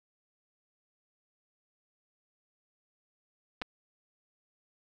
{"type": "clicks", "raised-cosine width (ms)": 0.3, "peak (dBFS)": [-21, -19], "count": 2, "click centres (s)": [3.616, 3.62], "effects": []}